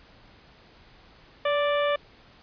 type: harmonic tone with a mistuned harmonic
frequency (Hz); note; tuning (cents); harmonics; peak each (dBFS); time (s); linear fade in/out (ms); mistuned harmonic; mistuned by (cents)
587.3; D5; 0; 1 / 2 / 3 / 4 / 5 / 6; -23 / -29 / -33 / -35 / -37 / -39; 1.45-1.96; 5; 1; -28
effects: pink hiss -54 dBFS RMS until 2.42 s + resampled to 11025 Hz